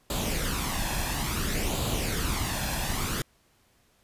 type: noise with flanger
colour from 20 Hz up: pink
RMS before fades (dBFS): -29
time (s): 0.1-3.22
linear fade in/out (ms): 2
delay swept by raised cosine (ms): 0.26 to 1.2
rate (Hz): 0.58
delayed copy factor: +0.55
effects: pink hiss -65 dBFS RMS until 4.03 s + resampled to 32000 Hz